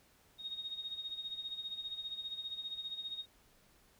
sine tone with tremolo, 3729 Hz, A#7, in tune, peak -37 dBFS, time 0.38-3.26 s, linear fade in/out 50 ms, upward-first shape sine, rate 15 Hz, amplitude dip 70%, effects pink hiss -67 dBFS RMS until 3.99 s

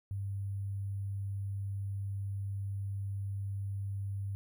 sine tone with sample-and-hold, 98.9 Hz, G2, 16 cents sharp, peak -34 dBFS, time 0.11-4.35 s, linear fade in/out 0 ms, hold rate 11025 Hz, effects none

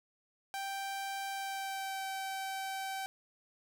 sawtooth tone with pitch glide, 784 to 772.3 Hz, G5 to G5, 0 to -26 cents, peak -33 dBFS, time 0.54-3.06 s, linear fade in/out 0 ms, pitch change -26 cents, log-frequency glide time 1.29-2.06 s, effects none

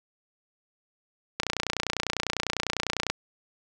click train, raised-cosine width 0.2 ms, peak -9 dBFS, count 52, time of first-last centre 1.4-3.1 s, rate 30 Hz, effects none

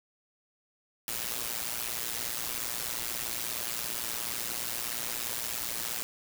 white noise with amplitude modulation, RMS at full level -31 dBFS, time 1.08-6.03 s, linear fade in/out 0 ms, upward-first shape sine, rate 117 Hz, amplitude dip 80%, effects none

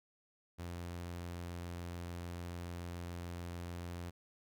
sawtooth tone, 86.9 Hz, F2, 8 cents flat, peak -38 dBFS, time 0.58-4.11 s, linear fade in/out 20 ms, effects none

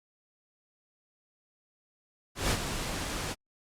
pink noise with ADSR envelope, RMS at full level -26 dBFS, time 2.35-3.35 s, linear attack 160 ms, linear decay 55 ms, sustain -8 dB, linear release 32 ms, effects low-pass 10000 Hz 12 dB/octave + Opus 48 kbps

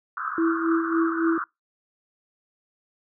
white band-pass noise, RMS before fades -30 dBFS, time 0.17-1.44 s, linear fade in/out 2 ms, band 1100 to 1500 Hz, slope 96 dB/octave
sine tone with tremolo, 329.6 Hz, E4, in tune, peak -18 dBFS, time 0.38-1.38 s, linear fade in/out 2 ms, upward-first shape sine, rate 3.6 Hz, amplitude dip 65%
effects noise-tail reverb RT60 0.2 s tail -26 dB re dry

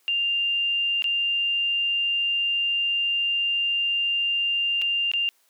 sine tone with dropouts, 2794 Hz, F7, in tune, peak -21 dBFS, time 0.08-5.29 s, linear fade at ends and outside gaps 0 ms, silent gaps 1.022-1.042 / 4.816-4.82 / 5.116-5.136 s, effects white hiss -64 dBFS RMS until 5.49 s + high-pass 300 Hz 12 dB/octave

